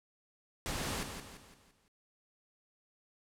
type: noise with echo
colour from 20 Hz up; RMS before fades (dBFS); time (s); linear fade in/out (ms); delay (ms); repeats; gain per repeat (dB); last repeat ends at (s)
pink; -37; 0.66-1.03; 0; 170; 5; -7; 1.88
effects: low-pass 11000 Hz 12 dB/octave